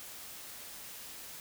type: silence
effects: white hiss -47 dBFS RMS until 1.4 s